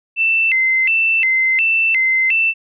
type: tone with vibrato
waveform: sine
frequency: 2349 Hz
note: D7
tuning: in tune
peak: -12 dBFS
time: 0.16-2.54 s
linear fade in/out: 50 ms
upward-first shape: square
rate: 1.4 Hz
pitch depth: 220 cents each way
effects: none